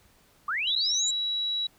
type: linear sweep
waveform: sine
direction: up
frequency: 1108.7 to 7459 Hz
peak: -26 dBFS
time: 0.48-1.11 s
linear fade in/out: 5 ms
type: tone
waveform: sine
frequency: 3900 Hz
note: B7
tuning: 23 cents flat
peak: -26 dBFS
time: 0.67-1.67 s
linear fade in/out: 5 ms
effects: pink hiss -61 dBFS RMS until 1.78 s